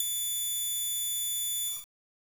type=tone with ADSR envelope; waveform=5% pulse; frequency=3485 Hz; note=A7; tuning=17 cents flat; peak=-13 dBFS; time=0-1.86 s; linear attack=5 ms; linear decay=5 ms; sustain=-9 dB; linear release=190 ms; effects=7-bit